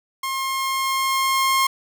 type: tone with level ramp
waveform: sawtooth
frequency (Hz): 1069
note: C6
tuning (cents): +37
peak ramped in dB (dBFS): -20 to -12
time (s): 0.23-1.67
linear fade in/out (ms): 5
effects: none